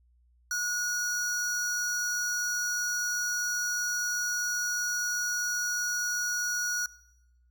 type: tone pair together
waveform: square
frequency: 1449 / 5796 Hz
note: F#6 / F#8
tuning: -37 / -37 cents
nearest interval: 2 octaves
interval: 2400 cents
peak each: -31 / -32 dBFS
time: 0.51-6.86 s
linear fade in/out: 2 ms
effects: noise-tail reverb RT60 0.9 s tail -21 dB re dry + added 60 Hz sine -61 dBFS peak until 7.5 s